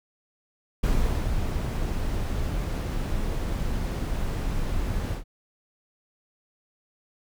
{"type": "noise with ADSR envelope", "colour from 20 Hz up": "brown", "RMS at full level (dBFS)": -22, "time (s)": [0.83, 5.24], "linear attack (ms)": 9, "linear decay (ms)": 440, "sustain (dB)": -5, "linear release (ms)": 110, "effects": []}